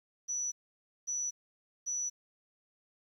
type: tone bursts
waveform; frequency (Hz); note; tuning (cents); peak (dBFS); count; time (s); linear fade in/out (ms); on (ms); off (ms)
sine; 5920; F#8; 0; -32; 3; 0.28-2.1; 20; 240; 550
effects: 11-bit